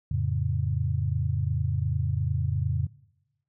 sine chord, F augmented, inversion none, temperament equal, 87.31 / 110 / 138.59 Hz, F2 / A2 / C#3, 0 / 0 / 0 cents, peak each -28 dBFS, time 0.11-2.87 s, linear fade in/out 5 ms, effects noise-tail reverb RT60 1.0 s tail -22 dB re dry

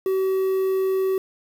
triangle tone with quantisation, 380.6 Hz, F#4, 49 cents sharp, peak -17 dBFS, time 0.06-1.18 s, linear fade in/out 2 ms, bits 7, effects none

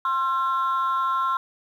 sine tone pair together, 1057.3 / 1356 Hz, C6 / E6, +18 / +49 cents, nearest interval major third, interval 431 cents, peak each -21 / -23 dBFS, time 0.05-1.37 s, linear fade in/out 2 ms, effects tanh soft clip ceiling -17 dBFS + 9-bit

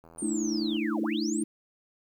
click train, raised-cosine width 1 ms, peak -38 dBFS, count 61, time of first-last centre 0.04-0.767 s, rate 82.5 Hz
sine linear two-way sweep, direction down then up, 9210 to 191.9 to 9210 Hz, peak -35 dBFS, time 0.18-1.43 s, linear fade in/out 5 ms, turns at 1.02 s
sine chord, A suspended fourth, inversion none, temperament equal with one note detuned, 220 / 299.7 / 329.6 Hz, A3 / D4 / E4, 0 / +35 / 0 cents, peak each -31 dBFS, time 0.22-1.44 s, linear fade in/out 5 ms
effects 10-bit

